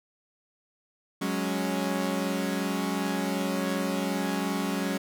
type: chord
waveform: sawtooth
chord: F# suspended second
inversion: none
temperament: equal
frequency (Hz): 185 / 207.7 / 277.2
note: F#3 / G#3 / C#4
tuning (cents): 0 / 0 / 0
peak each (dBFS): -27 / -28 / -27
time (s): 1.21-4.98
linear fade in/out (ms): 10
effects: none